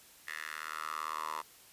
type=tone with high-pass filter sweep; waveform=10% pulse; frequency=77.78 Hz; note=D#2; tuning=in tune; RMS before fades=-40 dBFS; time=0.27-1.42 s; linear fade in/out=10 ms; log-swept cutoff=1800 to 940 Hz; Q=5.2; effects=white hiss -58 dBFS RMS until 1.72 s + resampled to 32000 Hz